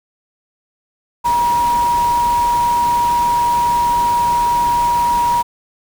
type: tone in noise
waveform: sine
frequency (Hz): 955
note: A#5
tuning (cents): +42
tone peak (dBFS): -12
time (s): 1.24-5.43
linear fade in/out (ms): 20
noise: pink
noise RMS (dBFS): -28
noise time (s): 1.24-5.43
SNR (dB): +13
effects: none